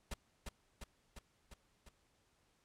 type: noise with echo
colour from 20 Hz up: pink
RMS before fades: -42 dBFS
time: 0.11-0.14 s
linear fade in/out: 5 ms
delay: 350 ms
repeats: 5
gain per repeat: -3 dB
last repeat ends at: 1.89 s
effects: pink hiss -75 dBFS RMS until 2.64 s + low-pass 10000 Hz 12 dB/octave